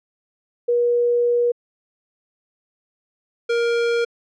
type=tone pair in turn; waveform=sine / square; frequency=480 / 469.6 Hz; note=B4 / A#4; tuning=-49 / +13 cents; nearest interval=unison; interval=38 cents; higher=first; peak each=-15 / -18 dBFS; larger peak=first; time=0.68-1.52 / 3.49-4.05 s; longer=first; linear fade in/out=10 ms; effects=low-pass 4000 Hz 12 dB/octave